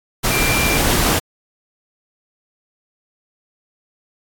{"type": "tone in noise", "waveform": "sine", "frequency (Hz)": 2368, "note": "D7", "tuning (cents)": 14, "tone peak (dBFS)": -20, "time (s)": [0.3, 0.79], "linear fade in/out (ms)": 20, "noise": "pink", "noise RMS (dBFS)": -17, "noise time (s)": [0.23, 1.2], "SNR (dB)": -6, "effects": ["AAC 64 kbps"]}